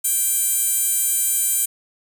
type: tone with high-pass filter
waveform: 15% pulse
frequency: 787 Hz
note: G5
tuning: 7 cents sharp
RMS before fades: -20 dBFS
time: 0.04-1.66 s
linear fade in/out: 10 ms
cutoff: 9600 Hz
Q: 2.9
effects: 8-bit